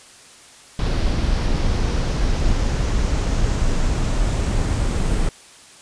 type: noise with low-pass filter sweep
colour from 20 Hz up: brown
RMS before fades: -19 dBFS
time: 0.79-5.29 s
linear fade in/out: 2 ms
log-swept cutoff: 4800 to 9000 Hz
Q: 1.9
effects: white hiss -45 dBFS RMS until 5.81 s + resampled to 22050 Hz